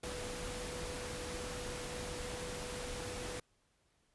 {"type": "tone in noise", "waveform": "sine", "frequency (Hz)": 493.9, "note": "B4", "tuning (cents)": 0, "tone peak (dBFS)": -45, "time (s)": [0.03, 3.4], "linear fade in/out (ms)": 5, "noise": "pink", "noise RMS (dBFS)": -43, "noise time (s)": [0.03, 3.4], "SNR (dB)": -5, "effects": ["pink hiss -75 dBFS RMS until 4.14 s", "resampled to 24000 Hz"]}